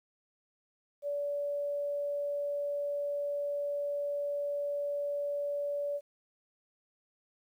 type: tone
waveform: sine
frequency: 575 Hz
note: D5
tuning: 37 cents flat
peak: -31 dBFS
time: 1.02-6.01 s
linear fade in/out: 50 ms
effects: 11-bit